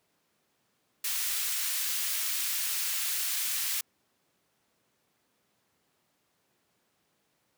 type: high-pass noise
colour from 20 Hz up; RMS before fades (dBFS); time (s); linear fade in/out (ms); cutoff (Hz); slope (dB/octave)
white; -31; 1.04-3.81; 5; 1700; 12
effects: pink hiss -73 dBFS RMS until 7.57 s + high-pass 150 Hz 12 dB/octave